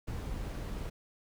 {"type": "noise", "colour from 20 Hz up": "brown", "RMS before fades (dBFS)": -38, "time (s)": [0.07, 0.9], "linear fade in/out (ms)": 10, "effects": []}